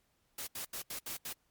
white noise bursts at uneven times, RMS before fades -41 dBFS, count 6, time 0.38-0.47 / 0.55-0.65 / 0.73-0.82 / 0.9-0.99 / 1.06-1.17 / 1.25-1.33 s, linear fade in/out 5 ms, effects pink hiss -75 dBFS RMS until 1.5 s + MP3 96 kbps

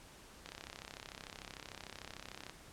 click train, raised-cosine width 0.2 ms, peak -28 dBFS, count 69, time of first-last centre 0.46-2.496 s, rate 33.4 Hz, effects pink hiss -57 dBFS RMS until 2.72 s + low-pass 11000 Hz 12 dB/octave

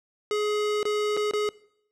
square tone with dropouts, 420 Hz, G#4, 19 cents sharp, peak -24 dBFS, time 0.31-1.49 s, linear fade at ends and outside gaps 1 ms, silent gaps 0.83-0.853 / 1.167-1.172 / 1.311-1.335 s, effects noise-tail reverb RT60 0.7 s tail -21 dB re dry + low-pass 7000 Hz 12 dB/octave

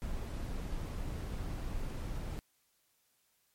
brown noise, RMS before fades -38 dBFS, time 0.02-2.39 s, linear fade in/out 0 ms, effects white hiss -74 dBFS RMS until 3.54 s + MP3 64 kbps

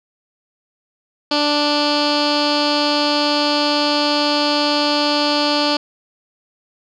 15% pulse tone with low-pass filter, 293.7 Hz, D4, in tune, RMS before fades -17 dBFS, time 1.31-5.77 s, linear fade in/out 5 ms, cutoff 4300 Hz, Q 7.3, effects none

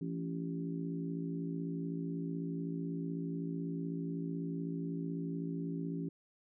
harmonic tone with a mistuned harmonic, 56 Hz, A1, 31 cents sharp, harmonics 3 / 4 / 5 / 6 / 7, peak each -38 / -49 / -40 / -50 / -47 dBFS, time 0.01-6.09 s, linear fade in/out 5 ms, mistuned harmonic 4, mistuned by -20 cents, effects none

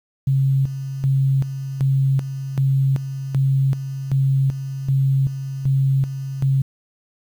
sine tone with tremolo, 135.3 Hz, C#3, 42 cents flat, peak -14 dBFS, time 0.27-6.62 s, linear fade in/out 5 ms, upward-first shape square, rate 1.3 Hz, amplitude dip 70%, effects 8-bit

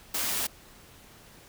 white noise with amplitude modulation, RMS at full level -28 dBFS, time 0.14-0.47 s, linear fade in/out 5 ms, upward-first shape sine, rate 240 Hz, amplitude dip 35%, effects pink hiss -53 dBFS RMS until 1.48 s

